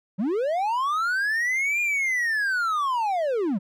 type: linear two-way sweep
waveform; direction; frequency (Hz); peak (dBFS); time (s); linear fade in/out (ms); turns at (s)
triangle; up then down; 170.6 to 2434 to 170.6; -20; 0.18-3.59; 20; 1.81
effects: none